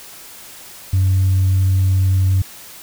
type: tone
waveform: sine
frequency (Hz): 94.4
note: F#2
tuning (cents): +35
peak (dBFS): -10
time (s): 0.93-2.42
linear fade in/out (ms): 5
effects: tanh soft clip ceiling -9 dBFS + white hiss -38 dBFS RMS until 2.82 s